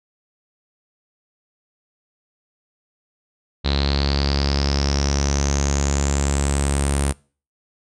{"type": "tone with low-pass filter sweep", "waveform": "sawtooth", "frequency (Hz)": 70.2, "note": "C#2", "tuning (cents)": 22, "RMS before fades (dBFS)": -20, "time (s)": [3.64, 7.13], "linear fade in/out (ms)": 20, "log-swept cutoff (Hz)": [4000, 9300], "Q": 10, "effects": ["noise-tail reverb RT60 0.4 s tail -24 dB re dry"]}